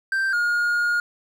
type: tone pair in turn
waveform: triangle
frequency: 1568 / 1427.8 Hz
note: G6 / F6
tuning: 0 / +38 cents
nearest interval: major second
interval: 162 cents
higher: first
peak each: -18 / -17 dBFS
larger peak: second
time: 0.12-0.33 / 0.33-1 s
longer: second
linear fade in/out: 2 ms
effects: none